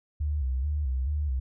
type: tone with vibrato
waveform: sine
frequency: 69.3 Hz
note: C#2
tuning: in tune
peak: -25 dBFS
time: 0.2-1.4 s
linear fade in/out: 10 ms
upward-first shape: square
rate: 2.3 Hz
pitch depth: 120 cents each way
effects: none